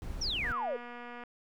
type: noise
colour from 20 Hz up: brown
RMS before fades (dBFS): -39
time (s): 0.02-0.52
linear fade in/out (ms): 0
type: exponential sweep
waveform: sine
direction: down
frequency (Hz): 5920 to 447.5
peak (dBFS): -31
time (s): 0.21-0.77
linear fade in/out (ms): 10
type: click train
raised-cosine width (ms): 0.5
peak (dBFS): -31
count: 193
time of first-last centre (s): 0.44-1.237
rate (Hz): 241
effects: none